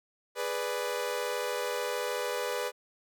sawtooth chord, G# diminished, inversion none, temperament equal, 415.3 / 493.9 / 587.3 Hz, G#4 / B4 / D5, 0 / 0 / 0 cents, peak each -33 / -29 / -33 dBFS, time 0.35-2.72 s, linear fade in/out 50 ms, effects none

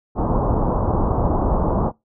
pink low-pass noise, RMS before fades -19 dBFS, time 0.15-1.92 s, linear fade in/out 50 ms, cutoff 1100 Hz, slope 48 dB/octave, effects noise-tail reverb RT60 0.2 s tail -23 dB re dry

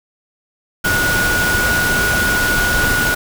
sine tone in noise, 1454 Hz, F#6, 31 cents flat, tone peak -15 dBFS, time 0.84-3.15 s, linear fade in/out 10 ms, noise pink, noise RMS -19 dBFS, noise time 0.84-3.15 s, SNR +1 dB, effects none

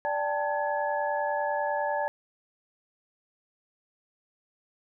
sine tone cluster, 586 / 795 / 885 / 1687 Hz, D5 / G5 / A5 / G#6, -4 / +24 / +10 / +27 cents, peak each -30 / -33 / -30 / -35 dBFS, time 0.05-2.08 s, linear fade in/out 0 ms, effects none

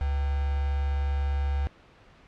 sine tone with quantisation, 70.3 Hz, C#2, 25 cents sharp, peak -24 dBFS, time 0.01-1.67 s, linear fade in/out 0 ms, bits 6, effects pink hiss -55 dBFS RMS until 2.27 s + low-pass 3000 Hz 12 dB/octave

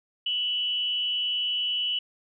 sine tone with amplitude modulation, 2960 Hz, F#7, in tune, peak -22 dBFS, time 0.26-1.99 s, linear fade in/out 5 ms, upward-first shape sine, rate 251 Hz, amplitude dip 55%, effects none

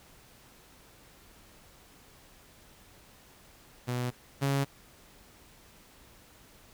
sawtooth tone pair in turn, 123.47 / 138.59 Hz, B2 / C#3, 0 / 0 cents, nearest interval major second, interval 200 cents, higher second, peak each -26 / -22 dBFS, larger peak second, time 3.87-4.11 / 4.41-4.65 s, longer neither, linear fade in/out 20 ms, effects pink hiss -57 dBFS RMS until 6.73 s

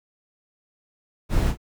brown noise with echo, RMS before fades -21 dBFS, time 1.29-1.54 s, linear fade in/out 50 ms, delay 34 ms, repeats 1, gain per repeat -9 dB, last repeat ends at 1.574 s, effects none

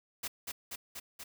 white noise with echo, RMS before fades -37 dBFS, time 0.23-0.28 s, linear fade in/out 10 ms, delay 240 ms, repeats 4, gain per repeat -2 dB, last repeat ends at 1.24 s, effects none

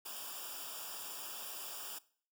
white noise with comb filter, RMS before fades -45 dBFS, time 0.05-1.99 s, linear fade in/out 10 ms, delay 0.48 ms, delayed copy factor -0.95, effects noise-tail reverb RT60 0.5 s tail -20 dB re dry

